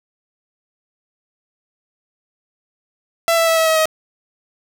sawtooth tone with pitch steps, 668 / 660.7 / 653.5 / 646.4 / 639.3 / 632.3 Hz, E5 / E5 / E5 / E5 / D#5 / D#5, +23 / +4 / -15 / -34 / +47 / +28 cents, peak -9 dBFS, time 3.28-3.856 s, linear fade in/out 0 ms, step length 96 ms, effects none

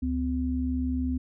sine tone pair together, 71.7 / 254.9 Hz, D2 / C4, -41 / -45 cents, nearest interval octave + minor seventh, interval 2196 cents, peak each -29 / -27 dBFS, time 0.02-1.18 s, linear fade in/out 10 ms, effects none

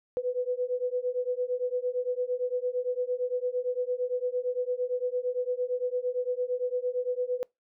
sine beating tone pair, 493.3 / 502.1 Hz, B4 / B4, -2 / +29 cents, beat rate 8.8 Hz, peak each -30 dBFS, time 0.17-7.43 s, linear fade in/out 0 ms, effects noise-tail reverb RT60 0.2 s tail -26 dB re dry

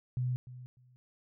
sine tone with echo, 125.4 Hz, B2, 27 cents sharp, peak -29 dBFS, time 0.17-0.36 s, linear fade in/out 0 ms, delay 300 ms, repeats 2, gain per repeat -15 dB, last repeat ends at 0.96 s, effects none

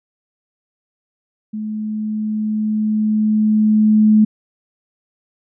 sine tone with level ramp, 214.6 Hz, A3, 43 cents flat, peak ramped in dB -22 to -7 dBFS, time 1.53-4.25 s, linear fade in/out 10 ms, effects none

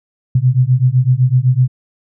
sine beating tone pair, 123.47 / 131.37 Hz, B2 / C3, 0 / +7 cents, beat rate 7.9 Hz, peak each -12 dBFS, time 0.35-1.68 s, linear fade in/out 5 ms, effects none

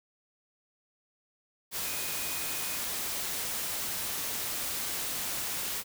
sine tone in noise, 2489 Hz, D#7, in tune, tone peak -44 dBFS, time 1.82-2.8 s, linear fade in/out 50 ms, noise white, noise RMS -34 dBFS, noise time 1.71-5.84 s, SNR -13 dB, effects none

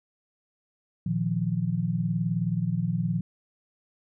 sine chord, Bb suspended fourth, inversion none, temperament equal, 116.54 / 155.56 / 174.61 Hz, Bb2 / Eb3 / F3, 0 / 0 / 0 cents, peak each -30 / -29 / -27 dBFS, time 1.06-3.21 s, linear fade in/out 5 ms, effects none

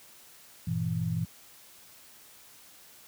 sine chord, E diminished, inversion first, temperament just, 98.89 / 118.67 / 164.81 Hz, G2 / Bb2 / E3, +16 / +31 / 0 cents, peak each -34 / -32 / -30 dBFS, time 0.67-1.25 s, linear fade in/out 5 ms, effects white hiss -54 dBFS RMS until 3.07 s + high-pass 60 Hz 12 dB/octave

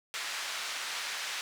pink band-pass noise, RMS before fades -37 dBFS, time 0.14-1.41 s, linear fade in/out 0 ms, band 1400 to 6400 Hz, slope 12 dB/octave, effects none

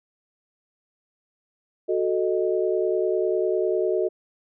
sine chord, D# diminished, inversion first, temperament equal, 370 / 440 / 622.3 Hz, F#4 / A4 / D#5, 0 / 0 / 0 cents, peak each -23 / -25 / -27 dBFS, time 1.88-4.09 s, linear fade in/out 20 ms, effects none

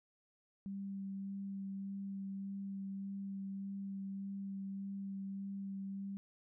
sine tone with vibrato, 196 Hz, G3, in tune, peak -40 dBFS, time 0.66-6.17 s, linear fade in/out 0 ms, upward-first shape sine, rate 1.7 Hz, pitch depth 11 cents each way, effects none

